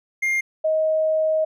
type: tone pair in turn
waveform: triangle / sine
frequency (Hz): 2117 / 629.4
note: C7 / D#5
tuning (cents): +20 / +20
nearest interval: octave + major sixth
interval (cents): 2100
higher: first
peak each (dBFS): -17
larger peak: neither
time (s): 0.22-0.41 / 0.64-1.45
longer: second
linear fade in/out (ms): 10
effects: none